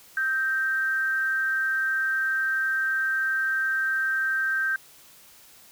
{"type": "tone with amplitude modulation", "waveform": "sine", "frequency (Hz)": 1568, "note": "G6", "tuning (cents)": 0, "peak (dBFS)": -20, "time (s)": [0.17, 4.76], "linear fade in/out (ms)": 2, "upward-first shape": "sine", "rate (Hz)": 277, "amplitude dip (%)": 50, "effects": ["white hiss -52 dBFS RMS until 5.71 s"]}